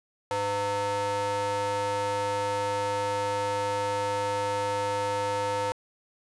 square ring-modulated tone, 202.2 Hz, G#3, 46 cents flat, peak -24 dBFS, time 0.31-5.72 s, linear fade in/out 0 ms, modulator 710 Hz, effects resampled to 24000 Hz + 10-bit

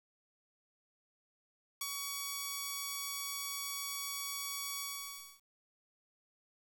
5% pulse tone with ADSR envelope, 1127 Hz, C#6, 28 cents sharp, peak -23 dBFS, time 1.81-5.41 s, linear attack 4 ms, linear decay 41 ms, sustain -3 dB, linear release 600 ms, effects 10-bit

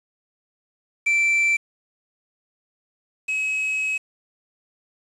triangle tone pair in turn, 2339 / 2558 Hz, D7 / D#7, -8 / +47 cents, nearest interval major second, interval 155 cents, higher second, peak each -15 / -20 dBFS, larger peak first, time 1.06-1.57 / 3.28-3.98 s, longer second, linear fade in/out 10 ms, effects resampled to 24000 Hz + 7-bit

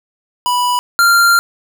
square tone pair in turn, 984 / 1388.7 Hz, B5 / F6, -7 / -10 cents, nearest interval tritone, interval 597 cents, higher second, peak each -13 / -8 dBFS, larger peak second, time 0.46-0.79 / 0.99-1.39 s, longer second, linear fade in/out 0 ms, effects none

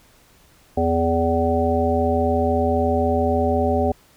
harmonic tone with a mistuned harmonic, 82.9 Hz, E2, 10 cents sharp, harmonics 1 / 3 / 5 / 7 / 9, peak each -23 / -23 / -23 / -23 / -23 dBFS, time 0.77-3.92 s, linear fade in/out 5 ms, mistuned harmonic 9, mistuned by +23 cents, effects pink hiss -54 dBFS RMS until 4.16 s

